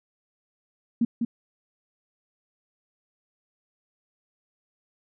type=tone with echo; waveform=sine; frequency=233.6 Hz; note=A#3; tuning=4 cents sharp; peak=-18 dBFS; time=1.01-1.05 s; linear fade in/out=5 ms; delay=200 ms; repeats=1; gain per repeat=-4 dB; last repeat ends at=1.25 s; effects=none